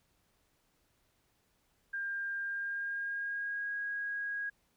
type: tone with pitch glide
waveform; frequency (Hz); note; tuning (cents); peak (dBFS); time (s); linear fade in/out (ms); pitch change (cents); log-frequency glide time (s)
sine; 1600 to 1644; G6 to G#6; +35 to -18; -34; 1.93-4.5; 10; +47; 2.43-3.75
effects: pink hiss -74 dBFS RMS until 4.76 s